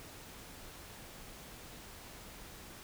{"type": "silence", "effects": ["pink hiss -51 dBFS RMS until 2.83 s"]}